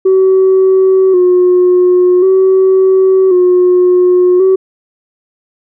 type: tone with vibrato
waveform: sine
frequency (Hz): 370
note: F#4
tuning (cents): 0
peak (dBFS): -3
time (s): 0.05-4.56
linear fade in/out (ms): 10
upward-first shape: square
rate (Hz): 0.46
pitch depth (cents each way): 42
effects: tanh soft clip ceiling -2 dBFS